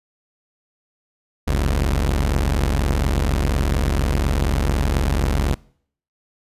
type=tone pair together; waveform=sawtooth; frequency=44.17 / 69.9 Hz; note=F1 / C#2; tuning=+20 / +15 cents; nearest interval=minor sixth; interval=795 cents; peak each=-16 dBFS; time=1.47-5.55 s; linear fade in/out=10 ms; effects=noise-tail reverb RT60 0.6 s tail -24 dB re dry + resampled to 32000 Hz